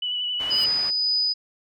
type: tone with vibrato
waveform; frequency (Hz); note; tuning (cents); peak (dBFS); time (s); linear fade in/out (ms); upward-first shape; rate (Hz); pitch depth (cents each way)
sine; 2960; F#7; 0; -24; 0.02-0.66; 5; triangle; 11; 26
type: tone with exponential growth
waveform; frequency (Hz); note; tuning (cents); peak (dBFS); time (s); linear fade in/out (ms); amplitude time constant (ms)
10% pulse; 4193; C8; +3; -29; 0.39-0.64; 1; 54
type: low-pass noise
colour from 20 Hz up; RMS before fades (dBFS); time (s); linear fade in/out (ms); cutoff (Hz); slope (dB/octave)
white; -38; 0.39-0.91; 20; 2300; 12
type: tone with tremolo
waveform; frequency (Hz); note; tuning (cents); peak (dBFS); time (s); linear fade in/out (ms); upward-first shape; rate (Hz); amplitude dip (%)
sine; 4978; D#8; 0; -19; 0.5-1.34; 20; sine; 1.9; 25
effects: none